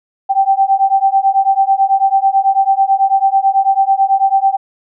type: beating tone pair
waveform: sine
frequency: 775 / 784.1 Hz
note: G5 / G5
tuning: -20 / 0 cents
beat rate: 9.1 Hz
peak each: -12 dBFS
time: 0.29-4.57 s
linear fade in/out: 20 ms
effects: none